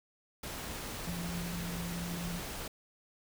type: tone in noise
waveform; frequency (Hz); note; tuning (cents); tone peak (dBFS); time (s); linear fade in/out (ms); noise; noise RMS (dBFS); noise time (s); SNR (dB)
sine; 172.7; F3; -19; -37; 1.07-2.39; 5; pink; -41; 0.43-2.68; +1
effects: none